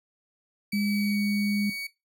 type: tone with pitch glide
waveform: 30% pulse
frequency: 2288 to 2250 Hz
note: D7 to C#7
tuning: -46 to +25 cents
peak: -30 dBFS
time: 0.72-1.87 s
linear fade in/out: 5 ms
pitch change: -29 cents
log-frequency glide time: 0.83-1.18 s
type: tone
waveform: sine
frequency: 204.9 Hz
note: G#3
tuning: 23 cents flat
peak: -24 dBFS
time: 0.73-1.7 s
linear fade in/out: 5 ms
effects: noise-tail reverb RT60 0.2 s tail -17 dB re dry